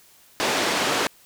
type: band-pass noise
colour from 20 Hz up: pink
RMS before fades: -23 dBFS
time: 0.4-1.07 s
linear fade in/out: 0 ms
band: 330 to 6100 Hz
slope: 12 dB/octave
effects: white hiss -54 dBFS RMS until 1.25 s